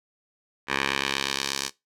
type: tone with band-pass filter sweep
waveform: 10% pulse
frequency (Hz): 68.4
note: C#2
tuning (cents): -23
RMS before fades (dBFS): -28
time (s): 0.67-1.71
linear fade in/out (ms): 50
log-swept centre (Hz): 2000 to 5900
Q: 1.2
effects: noise-tail reverb RT60 0.2 s tail -20 dB re dry